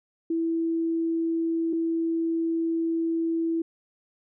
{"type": "tone pair in turn", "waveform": "sine", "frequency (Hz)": [329.6, 329.6], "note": ["E4", "E4"], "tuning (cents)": [0, 0], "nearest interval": "unison", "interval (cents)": 0, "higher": "neither", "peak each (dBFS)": -23, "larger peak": "neither", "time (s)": [[0.3, 1.73], [1.73, 3.62]], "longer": "second", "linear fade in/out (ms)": 5, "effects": []}